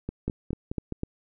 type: two click trains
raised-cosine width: 3 ms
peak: -16 / -18 dBFS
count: 4 / 5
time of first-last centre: 0.28-1.034 / 0.09-0.923 s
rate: 3.98 / 4.8 Hz
effects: none